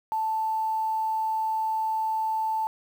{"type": "tone with quantisation", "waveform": "sine", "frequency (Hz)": 880, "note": "A5", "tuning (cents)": 0, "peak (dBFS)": -24, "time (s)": [0.12, 2.67], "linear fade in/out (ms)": 0, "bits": 8, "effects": []}